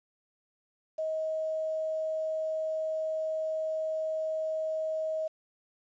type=tone with quantisation; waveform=sine; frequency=632 Hz; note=D#5; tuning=27 cents sharp; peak=-29 dBFS; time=0.98-5.28 s; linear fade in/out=10 ms; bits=9; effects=resampled to 16000 Hz